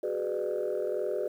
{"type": "chord", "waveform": "sine", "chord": "G# half-diminished seventh", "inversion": "third", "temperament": "just", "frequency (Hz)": [373.8, 415.3, 498.4, 598], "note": ["F#4", "G#4", "B4", "D5"], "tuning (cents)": [18, 0, 16, 31], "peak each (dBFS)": -33, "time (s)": [0.03, 1.28], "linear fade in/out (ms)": 5, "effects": ["tanh soft clip ceiling -22 dBFS", "10-bit"]}